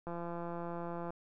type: click train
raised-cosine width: 1 ms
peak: -28 dBFS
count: 178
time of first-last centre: 0.07-1.105 s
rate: 171 Hz
effects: none